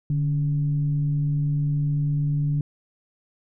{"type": "tone with frequency modulation", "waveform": "sine", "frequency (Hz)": 146.83, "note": "D3", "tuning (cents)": 0, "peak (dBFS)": -20, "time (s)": [0.1, 2.61], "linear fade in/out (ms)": 2, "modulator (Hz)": 132, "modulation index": 0.3, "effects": []}